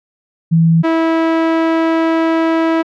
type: tone pair in turn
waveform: sine / sawtooth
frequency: 164.5 / 326.2 Hz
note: E3 / E4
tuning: -3 / -18 cents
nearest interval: octave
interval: 1185 cents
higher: second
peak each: -7 dBFS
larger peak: neither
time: 0.51-0.83 / 0.83-2.83 s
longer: second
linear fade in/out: 20 ms
effects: low-pass 2000 Hz 12 dB/octave